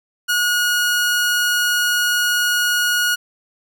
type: tone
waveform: sawtooth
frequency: 1447 Hz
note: F#6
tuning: 39 cents flat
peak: -12 dBFS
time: 0.28-3.16 s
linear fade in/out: 20 ms
effects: none